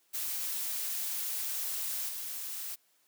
blue noise with level steps, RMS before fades -35 / -39 dBFS, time 0.13-2.76 s, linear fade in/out 20 ms, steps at 2.08 s, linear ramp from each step 10 ms, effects white hiss -70 dBFS RMS until 3.07 s + high-pass 200 Hz 12 dB/octave

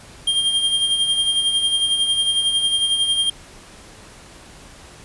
square tone with tremolo, 3204 Hz, G7, 37 cents sharp, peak -15 dBFS, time 0.27-3.3 s, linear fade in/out 5 ms, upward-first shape sine, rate 11 Hz, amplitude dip 50%, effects pink hiss -43 dBFS RMS until 5.04 s + resampled to 24000 Hz

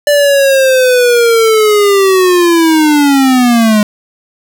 square linear sweep, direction down, 587.3 to 206.8 Hz, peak -6 dBFS, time 0.07-3.83 s, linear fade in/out 2 ms, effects none

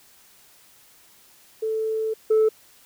sine tone pair in turn, 440 / 436.7 Hz, A4 / A4, 0 / -13 cents, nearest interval unison, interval 13 cents, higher first, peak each -22 / -13 dBFS, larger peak second, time 1.62-2.14 / 2.3-2.49 s, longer first, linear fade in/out 10 ms, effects tanh soft clip ceiling -13 dBFS + white hiss -54 dBFS RMS until 2.85 s

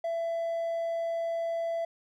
triangle tone, 668 Hz, E5, 23 cents sharp, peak -26 dBFS, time 0.04-1.85 s, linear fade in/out 5 ms, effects tanh soft clip ceiling -22 dBFS

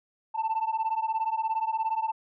sine beating tone pair, 880 / 897 Hz, A5 / A5, 0 / +33 cents, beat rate 17 Hz, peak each -27 dBFS, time 0.34-2.12 s, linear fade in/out 20 ms, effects tanh soft clip ceiling -22 dBFS

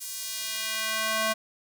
square tone with high-pass filter sweep, 219.7 Hz, A3, 2 cents flat, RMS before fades -30 dBFS, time 0-1.34 s, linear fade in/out 20 ms, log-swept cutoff 7900 to 720 Hz, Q 0.77, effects none

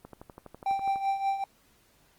click train, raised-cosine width 1 ms, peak -29 dBFS, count 12, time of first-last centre 0.05-0.959 s, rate 12.1 Hz
triangle tone with tremolo, 784 Hz, G5, in tune, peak -21 dBFS, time 0.66-1.44 s, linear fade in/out 2 ms, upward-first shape triangle, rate 5.2 Hz, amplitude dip 75%
effects pink hiss -64 dBFS RMS until 2.18 s + Opus 24 kbps

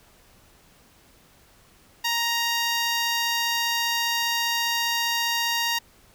10% pulse tone, 935 Hz, A#5, 5 cents sharp, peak -14 dBFS, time 2.04-5.79 s, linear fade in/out 10 ms, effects pink hiss -56 dBFS RMS until 6.14 s

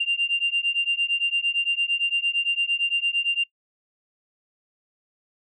sine beating tone pair, 2782 / 2790.8 Hz, F7 / F7, -7 / -2 cents, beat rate 8.8 Hz, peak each -23 dBFS, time 0-3.44 s, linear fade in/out 10 ms, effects noise-tail reverb RT60 0.1 s tail -26 dB re dry + tanh soft clip ceiling -14 dBFS

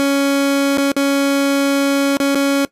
30% pulse tone with dropouts, 278.4 Hz, C#4, 8 cents sharp, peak -10 dBFS, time 0-2.65 s, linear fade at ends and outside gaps 0 ms, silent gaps 0.773-0.782 / 0.918-0.965 / 2.17-2.201 / 2.348-2.355 s, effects noise-tail reverb RT60 0.1 s tail -18 dB re dry + resampled to 32000 Hz

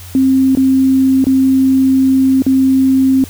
sine tone with dropouts, 264.6 Hz, C4, 20 cents sharp, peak -7 dBFS, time 0.15-3.24 s, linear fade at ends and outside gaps 1 ms, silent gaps 0.551-0.572 / 1.242-1.268 / 2.421-2.465 s, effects added 90 Hz sine -31 dBFS peak until 3.29 s + white hiss -36 dBFS RMS until 3.29 s

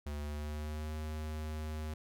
square tone with pitch glide, 73.42 to 77.29 Hz, D2 to D#2, 0 to -11 cents, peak -38 dBFS, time 0.06-1.94 s, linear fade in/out 5 ms, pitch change +89 cents, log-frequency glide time 0.17-0.94 s, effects none

